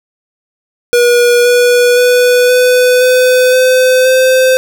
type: tone with pitch steps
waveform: square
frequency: 482.4 / 488 / 493.7 / 499.4 / 505.2 / 511.1 / 517 Hz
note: B4 / B4 / B4 / B4 / B4 / C5 / C5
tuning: -41 / -21 / -1 / +19 / +39 / -41 / -21 cents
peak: -6 dBFS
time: 0.93-4.57 s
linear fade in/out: 0 ms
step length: 520 ms
effects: none